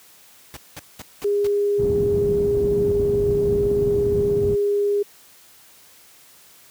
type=noise bursts; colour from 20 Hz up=pink; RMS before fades=-35 dBFS; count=5; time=0.54-1.47 s; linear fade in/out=0 ms; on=26 ms; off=200 ms
type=tone; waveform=sine; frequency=407.8 Hz; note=G#4; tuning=32 cents flat; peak=-17 dBFS; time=1.24-5.03 s; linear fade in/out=10 ms
type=low-pass noise; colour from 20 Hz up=pink; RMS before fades=-25 dBFS; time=1.78-4.56 s; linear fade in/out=20 ms; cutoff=270 Hz; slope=12 dB/octave
effects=white hiss -50 dBFS RMS until 6.7 s + high-pass 60 Hz 12 dB/octave